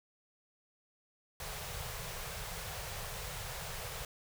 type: band-stop noise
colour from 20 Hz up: pink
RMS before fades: -42 dBFS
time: 1.4-4.05 s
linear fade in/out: 2 ms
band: 170 to 420 Hz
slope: 48 dB/octave
effects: none